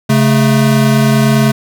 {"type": "tone pair together", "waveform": "square", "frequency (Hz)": [136.93, 218.3], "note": ["C#3", "A3"], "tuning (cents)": [-21, -13], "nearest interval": "minor sixth", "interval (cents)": 808, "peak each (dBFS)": -11, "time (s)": [0.09, 1.52], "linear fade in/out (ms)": 10, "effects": []}